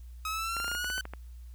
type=exponential sweep; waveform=sawtooth; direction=up; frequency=1270 to 1524 Hz; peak=-28 dBFS; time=0.25-1.01 s; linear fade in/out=2 ms
type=clicks; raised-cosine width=0.5 ms; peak=-25 dBFS; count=11; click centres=0.567 / 0.601 / 0.645 / 0.68 / 0.716 / 0.75 / 0.845 / 0.901 / 0.98 / 1.054 / 1.136 s
effects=added 60 Hz sine -43 dBFS peak until 1.54 s + white hiss -67 dBFS RMS until 1.54 s